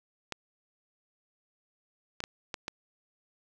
clicks, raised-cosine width 0.2 ms, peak -17 dBFS, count 5, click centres 0.323 / 2.204 / 2.239 / 2.542 / 2.681 s, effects none

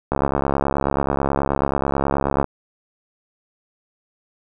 click train, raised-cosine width 1 ms, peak -5 dBFS, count 162, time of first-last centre 0.12-2.443 s, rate 69.3 Hz, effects none

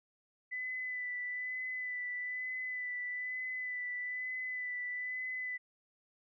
sine tone with vibrato, 1998 Hz, B6, 20 cents sharp, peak -36 dBFS, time 0.51-5.58 s, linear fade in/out 20 ms, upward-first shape sine, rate 1.1 Hz, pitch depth 19 cents each way, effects none

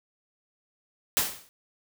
white noise with exponential decay, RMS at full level -21 dBFS, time 1.17-1.49 s, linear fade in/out 0 ms, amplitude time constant 69 ms, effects none

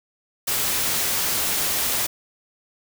white noise, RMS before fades -23 dBFS, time 0.47-2.07 s, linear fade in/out 10 ms, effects none

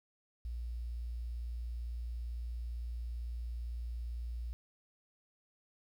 sine tone with quantisation, 58.9 Hz, A#1, 19 cents sharp, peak -37 dBFS, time 0.45-4.53 s, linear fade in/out 0 ms, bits 11, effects none

